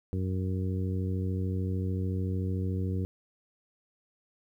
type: harmonic tone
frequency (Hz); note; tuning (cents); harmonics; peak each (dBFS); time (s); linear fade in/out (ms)
93.5; F#2; +19; 1 / 2 / 3 / 4 / 5; -29 / -35 / -39 / -41 / -43; 0.13-3.05; 0
effects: 11-bit